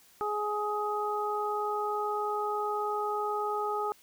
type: harmonic tone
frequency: 418.4 Hz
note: G#4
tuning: 13 cents sharp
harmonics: 1 / 2 / 3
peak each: -33 / -33 / -33 dBFS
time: 0.21-3.92 s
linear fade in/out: 0 ms
effects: white hiss -60 dBFS RMS until 4.02 s